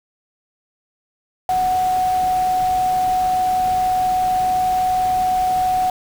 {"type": "tone in noise", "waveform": "sine", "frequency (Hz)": 740, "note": "F#5", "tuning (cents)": 0, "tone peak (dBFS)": -15, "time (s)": [1.49, 5.9], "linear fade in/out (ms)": 2, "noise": "pink", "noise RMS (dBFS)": -33, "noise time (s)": [1.49, 5.9], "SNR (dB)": 15, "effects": []}